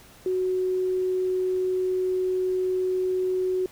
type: tone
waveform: sine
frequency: 370.3 Hz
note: F#4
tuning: 1 cent sharp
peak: -22 dBFS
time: 0.26-3.66 s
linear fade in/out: 2 ms
effects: pink hiss -51 dBFS RMS until 3.71 s